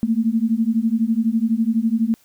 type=beating tone pair; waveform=sine; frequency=220 / 232 Hz; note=A3 / A#3; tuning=0 / -8 cents; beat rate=12 Hz; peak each=-19 dBFS; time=0.03-2.14 s; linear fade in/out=0 ms; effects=white hiss -57 dBFS RMS until 2.24 s